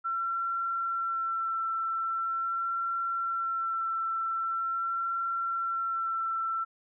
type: tone with vibrato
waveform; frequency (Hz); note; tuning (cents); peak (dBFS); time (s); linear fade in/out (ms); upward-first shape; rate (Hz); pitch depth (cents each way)
sine; 1350; E6; +41; -28; 0.04-6.65; 20; sine; 0.43; 14
effects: none